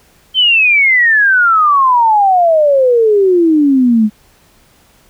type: exponential sweep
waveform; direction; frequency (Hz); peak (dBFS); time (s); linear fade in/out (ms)
sine; down; 3136 to 207.7; -6; 0.34-4.1; 50
effects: pink hiss -49 dBFS RMS until 5.09 s